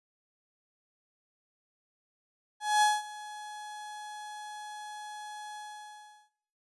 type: tone with ADSR envelope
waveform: 35% pulse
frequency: 843 Hz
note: G#5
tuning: 26 cents sharp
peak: -19 dBFS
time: 2.6-6.3 s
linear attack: 220 ms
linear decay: 200 ms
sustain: -20 dB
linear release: 740 ms
effects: noise-tail reverb RT60 0.7 s tail -18 dB re dry + resampled to 24000 Hz